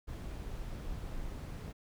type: noise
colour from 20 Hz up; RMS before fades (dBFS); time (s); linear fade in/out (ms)
brown; -41; 0.07-1.73; 20
effects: none